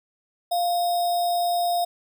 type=tone with sample-and-hold; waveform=sine; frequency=698.5 Hz; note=F5; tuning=in tune; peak=-20 dBFS; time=0.51-1.85 s; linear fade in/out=10 ms; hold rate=4410 Hz; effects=none